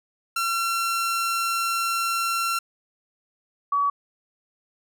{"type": "tone pair in turn", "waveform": ["sawtooth", "sine"], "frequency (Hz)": [1360, 1135.8], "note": ["F6", "C#6"], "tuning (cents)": [-46, 42], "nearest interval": "minor third", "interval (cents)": 312, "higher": "first", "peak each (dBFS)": -19, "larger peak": "neither", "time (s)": [[0.36, 2.59], [3.72, 3.9]], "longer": "first", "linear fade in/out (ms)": 5, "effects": []}